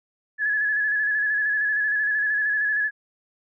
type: tone with vibrato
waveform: sine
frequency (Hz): 1700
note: G#6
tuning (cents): +40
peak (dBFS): -20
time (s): 0.38-2.91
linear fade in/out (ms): 50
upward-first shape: square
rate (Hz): 13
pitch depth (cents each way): 31
effects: none